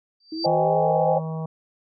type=tone with exponential growth; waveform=sine; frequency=4656 Hz; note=D8; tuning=16 cents flat; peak=-23 dBFS; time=0.2-0.46 s; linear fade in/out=5 ms; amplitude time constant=56 ms
type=exponential sweep; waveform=sine; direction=up; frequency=310.7 to 554.4 Hz; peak=-28 dBFS; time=0.32-1.2 s; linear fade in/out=5 ms
type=chord; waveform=sine; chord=Ab major seventh; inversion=first; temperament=just; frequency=519.1 / 623 / 778.7 / 830.6 Hz; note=C5 / Eb5 / G5 / Ab5; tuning=-14 / +2 / -12 / 0 cents; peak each=-23 / -23 / -24 / -25 dBFS; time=0.44-1.19 s; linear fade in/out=10 ms
type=harmonic tone; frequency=160 Hz; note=D#3; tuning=49 cents sharp; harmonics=1 / 3 / 4 / 5 / 6 / 7; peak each=-27 / -37 / -39 / -41 / -43 / -44 dBFS; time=0.46-1.46 s; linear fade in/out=5 ms
effects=none